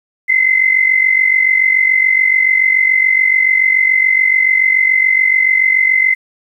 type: tone pair together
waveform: sine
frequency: 2049 / 2096 Hz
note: C7 / C7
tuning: -37 / +2 cents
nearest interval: unison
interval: 39 cents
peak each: -10 / -14 dBFS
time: 0.28-6.15 s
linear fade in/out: 20 ms
effects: 8-bit